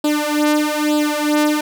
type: tone with flanger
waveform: sawtooth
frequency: 299.5 Hz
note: D4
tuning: 34 cents sharp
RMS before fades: -17 dBFS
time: 0.04-1.61 s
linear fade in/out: 5 ms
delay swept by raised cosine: 0.24 to 3.34 ms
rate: 1.1 Hz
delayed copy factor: +0.85
effects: none